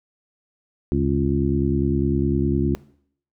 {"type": "harmonic tone with a mistuned harmonic", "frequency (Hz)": 69.9, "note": "C#2", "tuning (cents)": 15, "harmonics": [1, 2, 3, 4, 5], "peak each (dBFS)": [-24, -24, -24, -24, -24], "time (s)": [0.92, 2.75], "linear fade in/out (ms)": 0, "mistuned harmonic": 1, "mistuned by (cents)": 130, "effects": ["noise-tail reverb RT60 0.6 s tail -20 dB re dry"]}